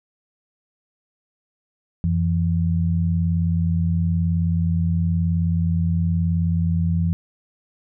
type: tone pair together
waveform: sine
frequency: 89 / 168.01 Hz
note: F2 / E3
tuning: +33 / +33 cents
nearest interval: major seventh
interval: 1100 cents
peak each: -20 dBFS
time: 2.04-7.13 s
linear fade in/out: 0 ms
effects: none